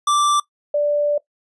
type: tone pair in turn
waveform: square / sine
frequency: 1173 / 586.5 Hz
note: D6 / D5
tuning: -2 / -2 cents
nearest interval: octave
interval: 1200 cents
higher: first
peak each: -15 dBFS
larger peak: neither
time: 0.07-0.4 / 0.74-1.18 s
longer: second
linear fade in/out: 5 ms
effects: noise-tail reverb RT60 0.1 s tail -19 dB re dry + resampled to 24000 Hz